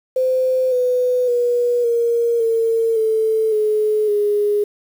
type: tone with pitch steps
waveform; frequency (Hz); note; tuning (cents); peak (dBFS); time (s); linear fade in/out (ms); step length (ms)
sine; 515 / 499.2 / 483.9 / 469 / 454.6 / 440.6 / 427.1 / 414; C5 / B4 / B4 / A#4 / A#4 / A4 / G#4 / G#4; -28 / +19 / -35 / +11 / -43 / +2 / +48 / -5; -14; 0.16-4.64; 5; 560
effects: 7-bit